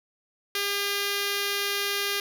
5% pulse tone with notch filter, 402.8 Hz, G4, 47 cents sharp, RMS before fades -28 dBFS, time 0.55-2.2 s, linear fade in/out 2 ms, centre 870 Hz, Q 1.6, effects none

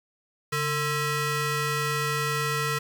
20% pulse ring-modulated tone, 594 Hz, D5, 20 cents sharp, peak -17 dBFS, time 0.52-2.79 s, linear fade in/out 10 ms, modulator 736 Hz, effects 8-bit

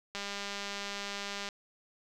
click train, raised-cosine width 0.2 ms, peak -21 dBFS, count 270, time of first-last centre 0.15-1.488 s, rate 201 Hz, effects none

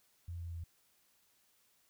sine tone with pitch steps, 86 / 85.01 / 84.04 Hz, F2 / F2 / E2, -26 / -46 / +34 cents, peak -40 dBFS, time 0.28-0.64 s, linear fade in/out 5 ms, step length 120 ms, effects white hiss -72 dBFS RMS until 1.89 s

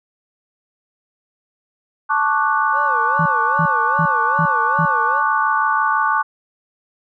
sine chord, D major seventh, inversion second, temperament equal, 880 / 1108.7 / 1174.7 / 1480 Hz, A5 / C#6 / D6 / F#6, 0 / 0 / 0 / 0 cents, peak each -20 dBFS, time 2.09-6.23 s, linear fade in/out 20 ms
triangle tone with vibrato, 518 Hz, C5, 17 cents flat, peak -26 dBFS, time 2.72-5.23 s, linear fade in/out 50 ms, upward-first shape sine, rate 2.5 Hz, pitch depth 200 cents each way
sine tone bursts, 162.2 Hz, E3, 28 cents flat, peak -17 dBFS, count 5, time 3.19-4.855 s, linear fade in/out 5 ms, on 69 ms, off 330 ms
effects none

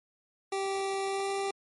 25% pulse tone with pitch glide, 389.9 to 393.7 Hz, G4 to G4, -9 to +8 cents, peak -26 dBFS, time 0.52-1.51 s, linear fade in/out 5 ms, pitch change +17 cents, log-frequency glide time 1.07-1.29 s, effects MP3 48 kbps

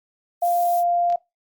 violet noise, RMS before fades -35 dBFS, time 0.41-0.84 s, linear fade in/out 50 ms
sine tone, 697 Hz, F5, 4 cents flat, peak -17 dBFS, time 0.42-1.16 s, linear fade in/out 5 ms
clicks, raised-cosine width 0.2 ms, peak -25 dBFS, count 2, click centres 1.101 / 1.125 s
effects noise-tail reverb RT60 0.2 s tail -22 dB re dry + Opus 48 kbps

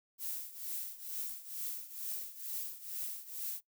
violet noise with tremolo, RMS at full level -38 dBFS, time 0.18-3.61 s, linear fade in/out 50 ms, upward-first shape triangle, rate 2.2 Hz, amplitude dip 85%, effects noise-tail reverb RT60 0.1 s tail -17 dB re dry

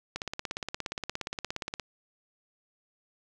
click train, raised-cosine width 0.2 ms, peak -16 dBFS, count 29, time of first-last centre 0.16-1.797 s, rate 17.1 Hz, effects none

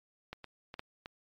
clicks, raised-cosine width 0.3 ms, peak -25 / -29 / -28 / -24 / -26 dBFS, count 5, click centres 0.33 / 0.443 / 0.741 / 0.794 / 1.059 s, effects MP3 64 kbps

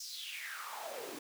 pink noise with high-pass filter sweep, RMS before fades -44 dBFS, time 0-1.19 s, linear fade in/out 5 ms, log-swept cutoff 5800 to 300 Hz, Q 5.9, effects none

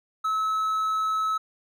triangle tone, 1295 Hz, E6, 31 cents flat, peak -21 dBFS, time 0.24-1.38 s, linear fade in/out 10 ms, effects none

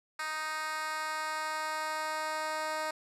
10% pulse tone with high-pass filter sweep, 311.1 Hz, D#4, in tune, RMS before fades -35 dBFS, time 0.19-2.91 s, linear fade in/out 5 ms, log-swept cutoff 1300 to 650 Hz, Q 1.4, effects low-pass 11000 Hz 12 dB/octave

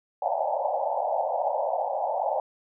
pink band-pass noise, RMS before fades -27 dBFS, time 0.22-2.4 s, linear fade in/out 2 ms, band 540 to 900 Hz, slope 96 dB/octave, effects none

